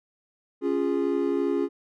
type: chord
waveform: triangle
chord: Db major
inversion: none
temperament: equal with one note detuned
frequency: 277.2 / 349.2 / 412.2 Hz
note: Db4 / F4 / Ab4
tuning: 0 / 0 / -13 cents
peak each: -25 dBFS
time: 0.61-1.69 s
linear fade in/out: 50 ms
effects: none